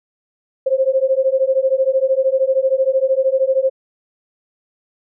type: beating tone pair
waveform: sine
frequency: 523.3 / 536.3 Hz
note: C5 / C5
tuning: 0 / +43 cents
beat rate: 13 Hz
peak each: -16 dBFS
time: 0.66-3.7 s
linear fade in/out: 10 ms
effects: none